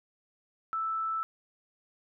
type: tone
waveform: sine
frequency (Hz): 1318.5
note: E6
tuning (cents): 0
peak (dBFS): -29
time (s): 0.73-1.23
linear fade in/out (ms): 0
effects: none

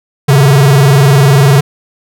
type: tone with vibrato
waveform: square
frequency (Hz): 138.59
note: C#3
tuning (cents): 0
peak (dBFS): -4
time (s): 0.28-1.61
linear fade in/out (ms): 10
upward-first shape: square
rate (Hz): 20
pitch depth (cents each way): 110
effects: none

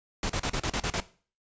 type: noise bursts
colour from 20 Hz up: pink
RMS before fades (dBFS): -29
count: 8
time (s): 0.23-1.002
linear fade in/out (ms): 2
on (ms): 65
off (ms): 36
effects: noise-tail reverb RT60 0.4 s tail -17 dB re dry + resampled to 16000 Hz

